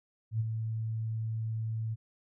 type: tone with ADSR envelope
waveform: sine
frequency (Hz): 111.4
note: A2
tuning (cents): +22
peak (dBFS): -25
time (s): 0.31-1.96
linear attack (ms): 89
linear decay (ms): 28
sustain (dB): -6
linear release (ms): 29
effects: none